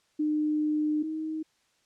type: tone pair in turn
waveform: sine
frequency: 303.4 / 314.4 Hz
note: D#4 / D#4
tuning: -44 / +18 cents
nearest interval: minor second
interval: 62 cents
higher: second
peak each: -24 / -30 dBFS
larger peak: first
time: 0.19-1.03 / 1.03-1.43 s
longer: first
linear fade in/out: 10 ms
effects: white hiss -69 dBFS RMS until 1.85 s + low-pass 7000 Hz 12 dB/octave